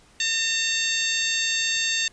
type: harmonic tone with a mistuned harmonic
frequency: 906 Hz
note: A#5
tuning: 50 cents flat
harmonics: 2 / 3 / 4 / 5 / 6 / 7 / 8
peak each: -29 / -28 / -27 / -30 / -40 / -31 / -31 dBFS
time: 0.2-2.08 s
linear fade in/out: 2 ms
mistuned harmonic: 8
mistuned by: +54 cents
effects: pink hiss -55 dBFS RMS until 2.12 s + resampled to 22050 Hz